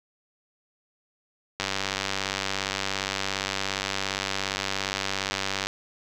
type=click train; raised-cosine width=0.2 ms; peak=-9 dBFS; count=397; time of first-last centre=1.6-5.67 s; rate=97.3 Hz; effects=none